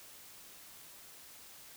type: silence
effects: white hiss -54 dBFS RMS until 1.76 s